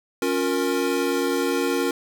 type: chord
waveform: square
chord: Bb minor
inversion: first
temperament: equal with one note detuned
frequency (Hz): 277.2 / 356.2 / 466.2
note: Db4 / F4 / Bb4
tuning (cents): 0 / +34 / 0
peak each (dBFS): -26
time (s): 0.22-1.91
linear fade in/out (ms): 2
effects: none